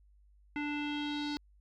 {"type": "tone with low-pass filter sweep", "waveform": "square", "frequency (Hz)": 293.7, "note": "D4", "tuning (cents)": 0, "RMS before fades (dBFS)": -36, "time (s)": [0.56, 1.37], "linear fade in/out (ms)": 0, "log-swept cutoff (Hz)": [2300, 4500], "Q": 4.3, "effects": ["added 50 Hz sine -60 dBFS peak until 1.6 s"]}